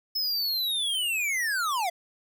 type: linear sweep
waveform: square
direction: down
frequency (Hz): 5220 to 659.3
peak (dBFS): -26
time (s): 0.15-1.9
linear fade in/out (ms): 10
effects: none